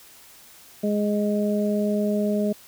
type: harmonic tone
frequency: 207.7 Hz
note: G#3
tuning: in tune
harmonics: 1 / 2 / 3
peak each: -22 / -27 / -27 dBFS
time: 0.83-2.53 s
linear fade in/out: 10 ms
effects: white hiss -49 dBFS RMS until 2.67 s